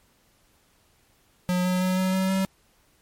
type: tone with pitch steps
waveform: square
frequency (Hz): 180.5 / 182.6 / 184.72 / 186.87 / 189.04 / 191.23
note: F#3 / F#3 / F#3 / F#3 / F#3 / G3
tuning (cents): -43 / -23 / -3 / +17 / +37 / -43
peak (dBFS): -22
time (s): 1.49-2.45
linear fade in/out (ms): 0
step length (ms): 160
effects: pink hiss -63 dBFS RMS until 3.01 s + MP3 64 kbps